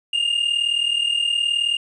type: tone pair together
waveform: triangle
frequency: 2813 / 2852 Hz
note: F7 / F7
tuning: +12 / +36 cents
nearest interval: unison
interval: 24 cents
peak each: -18 / -22 dBFS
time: 0.13-1.77 s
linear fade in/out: 5 ms
effects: resampled to 24000 Hz + 9-bit